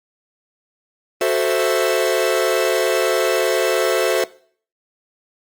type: chord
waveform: 45% pulse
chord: F# half-diminished seventh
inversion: none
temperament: equal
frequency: 370 / 440 / 523.3 / 659.3 Hz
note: F#4 / A4 / C5 / E5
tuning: 0 / 0 / 0 / 0 cents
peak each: -21 dBFS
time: 1.21-4.24 s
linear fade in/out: 2 ms
effects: noise-tail reverb RT60 0.5 s tail -20 dB re dry + Opus 32 kbps